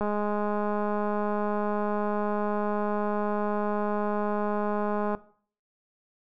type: click train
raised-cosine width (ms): 1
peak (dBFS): -16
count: 1070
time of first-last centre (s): 0.01-5.149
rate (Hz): 208
effects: noise-tail reverb RT60 0.5 s tail -18 dB re dry